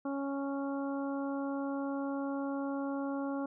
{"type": "harmonic tone", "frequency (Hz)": 277.2, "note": "C#4", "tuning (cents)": 0, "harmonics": [1, 2, 3, 4, 5], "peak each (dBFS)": [-34, -40, -44, -46, -48], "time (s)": [0.05, 3.46], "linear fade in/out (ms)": 5, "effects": []}